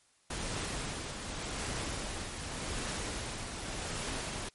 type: noise with tremolo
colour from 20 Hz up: pink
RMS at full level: -36 dBFS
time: 0.3-4.49 s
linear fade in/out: 5 ms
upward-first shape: triangle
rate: 0.86 Hz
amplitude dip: 45%
effects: white hiss -68 dBFS RMS until 4.54 s + MP3 48 kbps